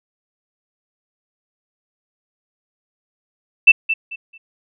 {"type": "tone with echo", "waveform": "sine", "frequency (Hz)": 2661, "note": "E7", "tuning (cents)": 16, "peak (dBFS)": -3, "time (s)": [3.67, 3.72], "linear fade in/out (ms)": 10, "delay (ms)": 220, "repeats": 3, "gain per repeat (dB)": -12, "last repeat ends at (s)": 4.38, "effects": []}